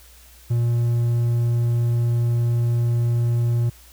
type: tone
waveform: triangle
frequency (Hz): 118.5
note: A#2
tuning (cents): +29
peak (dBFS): -15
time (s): 0.5-3.7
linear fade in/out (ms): 10
effects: added 60 Hz sine -48 dBFS peak until 3.92 s + white hiss -50 dBFS RMS until 3.92 s